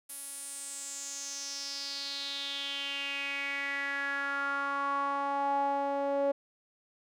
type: tone with band-pass filter sweep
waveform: sawtooth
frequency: 279.8 Hz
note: C#4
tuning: 16 cents sharp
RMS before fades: -34 dBFS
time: 0.09-6.32 s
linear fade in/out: 10 ms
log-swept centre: 11000 to 590 Hz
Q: 5.4
effects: none